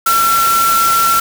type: tone in noise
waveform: sine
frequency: 1353 Hz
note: E6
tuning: 45 cents sharp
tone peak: -10 dBFS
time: 0.06-1.2 s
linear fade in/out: 5 ms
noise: white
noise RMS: -18 dBFS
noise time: 0.06-1.2 s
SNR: +5 dB
effects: none